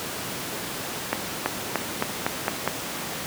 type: accelerating click train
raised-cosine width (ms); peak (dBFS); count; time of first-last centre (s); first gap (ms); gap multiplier
0.5; -6; 7; 1.13-2.676; 330; 0.9
effects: pink hiss -31 dBFS RMS until 3.26 s + high-pass 150 Hz 12 dB/octave